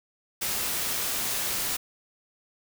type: noise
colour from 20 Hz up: white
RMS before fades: -29 dBFS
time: 0.41-1.77 s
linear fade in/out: 10 ms
effects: none